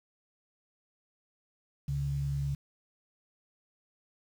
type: tone pair together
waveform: sine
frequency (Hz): 70.25 / 140.3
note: C#2 / C#3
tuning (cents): +24 / +21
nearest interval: octave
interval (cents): 1197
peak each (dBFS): -36 / -30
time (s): 1.88-2.55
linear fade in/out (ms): 5
effects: 9-bit